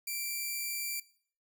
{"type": "tone", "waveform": "5% pulse", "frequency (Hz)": 2349, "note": "D7", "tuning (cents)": 0, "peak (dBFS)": -25, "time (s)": [0.07, 1], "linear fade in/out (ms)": 5, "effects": ["noise-tail reverb RT60 0.5 s tail -17 dB re dry"]}